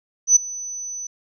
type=tone with ADSR envelope; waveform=sine; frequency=6000 Hz; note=F#8; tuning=23 cents sharp; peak=-7 dBFS; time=0.27-1.07 s; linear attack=90 ms; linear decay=10 ms; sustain=-21 dB; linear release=4 ms; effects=none